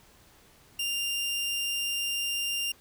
sawtooth tone, 2794 Hz, F7, in tune, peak -25 dBFS, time 0.79-2.72 s, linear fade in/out 5 ms, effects pink hiss -58 dBFS RMS until 2.8 s

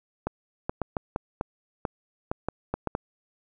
clicks, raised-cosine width 1 ms, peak -13 dBFS, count 12, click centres 0.27 / 0.695 / 0.817 / 0.968 / 1.161 / 1.411 / 1.852 / 2.315 / 2.486 / 2.74 / 2.873 / 2.951 s, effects none

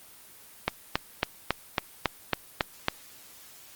click train, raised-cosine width 0.3 ms, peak -6 dBFS, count 9, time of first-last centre 0.68-2.884 s, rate 3.63 Hz, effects white hiss -51 dBFS RMS until 3.75 s + Opus 24 kbps

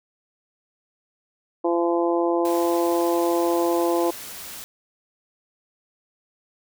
harmonic tone, 170.9 Hz, F3, 37 cents flat, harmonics 2 / 3 / 4 / 5 / 6, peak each -21 / -25 / -27 / -29 / -31 dBFS, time 1.64-4.11 s, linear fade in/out 10 ms
white noise, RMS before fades -37 dBFS, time 2.45-4.64 s, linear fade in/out 0 ms
effects none

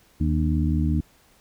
harmonic tone with a mistuned harmonic, 78.6 Hz, D#2, 18 cents sharp, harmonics 1 / 2 / 3 / 4, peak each -22 / -25 / -27 / -28 dBFS, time 0.2-1.01 s, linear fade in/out 10 ms, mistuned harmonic 4, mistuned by -75 cents, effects pink hiss -58 dBFS RMS until 1.4 s

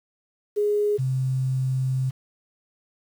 sine tone pair in turn, 415.3 / 130.81 Hz, G#4 / C3, 0 / 0 cents, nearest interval octave + minor sixth, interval 2000 cents, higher first, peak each -19 / -21 dBFS, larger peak first, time 0.56-0.98 / 0.98-2.11 s, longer second, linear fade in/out 20 ms, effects 8-bit

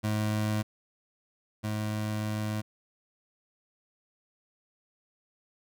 25% pulse tone pair in turn, 106.9 / 106.9 Hz, A2 / A2, -49 / -49 cents, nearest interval unison, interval 0 cents, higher neither, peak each -23 / -26 dBFS, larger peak first, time 0.03-0.63 / 1.63-2.62 s, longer second, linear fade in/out 20 ms, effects none

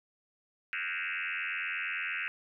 sine tone with frequency modulation, 2079 Hz, C7, 12 cents flat, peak -32 dBFS, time 0.73-2.28 s, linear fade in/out 0 ms, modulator 88.7 Hz, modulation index 7.4, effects none

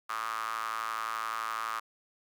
sawtooth tone with high-pass filter, 111.8 Hz, A2, 28 cents sharp, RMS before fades -35 dBFS, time 0.09-1.8 s, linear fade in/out 10 ms, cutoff 1200 Hz, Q 7.2, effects none

